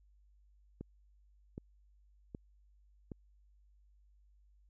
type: click train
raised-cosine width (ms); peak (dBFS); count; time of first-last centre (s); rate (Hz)
3; -30; 4; 0.81-3.118; 1.3
effects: added 50 Hz sine -63 dBFS peak until 4.69 s